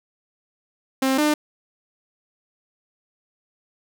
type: tone pair in turn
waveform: sawtooth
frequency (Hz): 265.3 / 300.4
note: C4 / D4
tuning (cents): +24 / +39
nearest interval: major second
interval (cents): 215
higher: second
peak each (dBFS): -14 / -13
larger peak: second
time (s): 1.02-1.18 / 1.18-1.34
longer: neither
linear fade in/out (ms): 5
effects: none